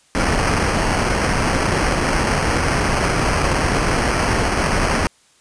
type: noise with sample-and-hold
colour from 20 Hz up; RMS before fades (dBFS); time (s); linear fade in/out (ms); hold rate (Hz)
pink; -18; 0.15-5.07; 0; 3675
effects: white hiss -55 dBFS RMS until 5.4 s + resampled to 22050 Hz